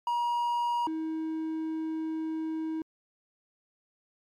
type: tone pair in turn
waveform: triangle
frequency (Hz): 954 / 318.4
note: A#5 / D#4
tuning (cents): +40 / +40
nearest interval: octave + perfect fifth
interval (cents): 1900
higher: first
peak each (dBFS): -24 / -28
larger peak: first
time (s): 0.07-0.87 / 0.87-2.82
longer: second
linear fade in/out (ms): 2
effects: MP3 96 kbps